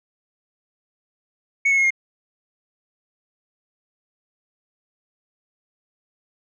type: tone with pitch steps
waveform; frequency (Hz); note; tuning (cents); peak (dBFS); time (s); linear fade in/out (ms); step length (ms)
sine; 2217 / 2189 / 2161 / 2134; C#7 / C#7 / C#7 / C7; 0 / -22 / -45 / +34; -12; 1.65-1.906; 10; 64
effects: tanh soft clip ceiling -14 dBFS